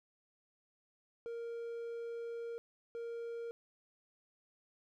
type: tone bursts at uneven times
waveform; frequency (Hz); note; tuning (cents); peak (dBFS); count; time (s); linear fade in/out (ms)
triangle; 466.2; A#4; 0; -38; 2; 1.26-2.58 / 2.95-3.51; 0
effects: none